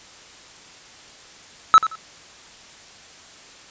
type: tone with echo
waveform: triangle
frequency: 1304 Hz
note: E6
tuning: 19 cents flat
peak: -4 dBFS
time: 1.74-1.78 s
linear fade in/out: 0 ms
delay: 87 ms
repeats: 2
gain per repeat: -13 dB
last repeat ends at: 1.954 s
effects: white hiss -45 dBFS RMS until 3.7 s + resampled to 16000 Hz